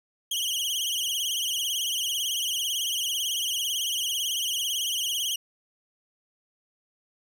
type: tone with vibrato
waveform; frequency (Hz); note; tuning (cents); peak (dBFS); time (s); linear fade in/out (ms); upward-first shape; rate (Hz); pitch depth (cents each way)
sawtooth; 3066; G7; -39; -23; 0.31-5.36; 5; triangle; 18; 150
effects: none